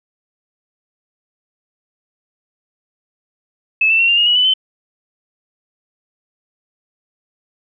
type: tone with pitch steps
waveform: sine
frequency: 2604 / 2665 / 2727 / 2791 / 2856 / 2923 / 2991 / 3061 Hz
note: E7 / E7 / F7 / F7 / F7 / F#7 / F#7 / G7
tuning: -22 / +18 / -42 / -2 / +38 / -22 / +18 / -42 cents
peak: -10 dBFS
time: 3.81-4.538 s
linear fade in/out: 5 ms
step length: 91 ms
effects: none